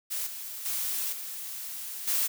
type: noise with level steps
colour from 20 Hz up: blue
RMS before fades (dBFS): -32 / -39 / -31 / -38 / -27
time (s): 0.1-2.28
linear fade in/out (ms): 20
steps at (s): 0.26 / 0.65 / 1.12 / 2.07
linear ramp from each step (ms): 10
effects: none